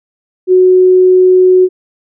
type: tone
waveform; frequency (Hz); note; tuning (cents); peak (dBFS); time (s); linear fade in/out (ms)
sine; 368.7; F#4; -6; -3; 0.47-1.69; 50
effects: none